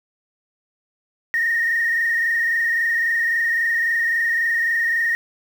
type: tone with frequency modulation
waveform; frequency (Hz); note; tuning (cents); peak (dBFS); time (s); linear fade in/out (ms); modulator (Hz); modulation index
sine; 1851; A#6; -13; -16; 1.34-5.15; 0; 23.7; 1.9
effects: tanh soft clip ceiling -13 dBFS + 7-bit